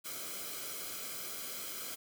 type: noise with comb filter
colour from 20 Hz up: white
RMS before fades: -42 dBFS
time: 0.04-1.96 s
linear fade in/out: 20 ms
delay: 1.1 ms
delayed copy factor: -0.7
effects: none